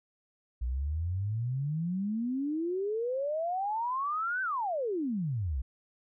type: exponential two-way sweep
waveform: sine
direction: up then down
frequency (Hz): 58.27 to 1560 to 58.27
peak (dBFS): -29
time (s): 0.61-5.62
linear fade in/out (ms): 10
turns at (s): 4.42
effects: none